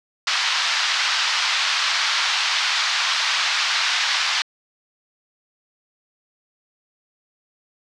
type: band-pass noise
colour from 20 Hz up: white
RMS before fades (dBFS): -21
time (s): 0.27-4.42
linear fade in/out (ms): 2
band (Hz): 940 to 5000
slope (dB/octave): 24
effects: low-pass 8000 Hz 12 dB/octave